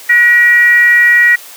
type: tone with frequency modulation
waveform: sine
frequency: 1910 Hz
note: A#6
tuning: 42 cents sharp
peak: -4 dBFS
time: 0.09-1.36 s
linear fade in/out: 10 ms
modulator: 453 Hz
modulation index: 0.4
effects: white hiss -33 dBFS RMS until 1.56 s + high-pass 400 Hz 12 dB/octave